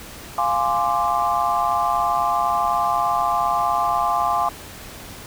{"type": "chord", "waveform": "sine", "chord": "D half-diminished seventh", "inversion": "first", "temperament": "equal", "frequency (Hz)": [698.5, 830.6, 1046.5, 1174.7], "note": ["F5", "Ab5", "C6", "D6"], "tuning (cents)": [0, 0, 0, 0], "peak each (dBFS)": -23, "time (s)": [0.38, 4.49], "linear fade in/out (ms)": 2, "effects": ["pink hiss -38 dBFS RMS until 5.26 s"]}